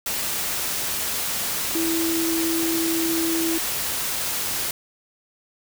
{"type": "tone in noise", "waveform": "sine", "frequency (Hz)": 329.6, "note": "E4", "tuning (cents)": 0, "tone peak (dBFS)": -22, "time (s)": [1.75, 3.58], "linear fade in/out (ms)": 2, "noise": "white", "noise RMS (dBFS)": -26, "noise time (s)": [0.06, 4.71], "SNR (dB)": 1, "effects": []}